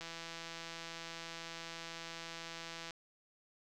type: click train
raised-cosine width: 0.2 ms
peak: -28 dBFS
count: 482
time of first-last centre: 0.01-2.908 s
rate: 166 Hz
effects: none